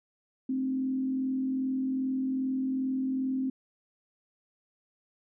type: tone with frequency modulation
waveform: sine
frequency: 262.4 Hz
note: C4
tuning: 5 cents sharp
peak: -27 dBFS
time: 0.49-3.5 s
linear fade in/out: 5 ms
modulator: 42.5 Hz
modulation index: 0.34
effects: none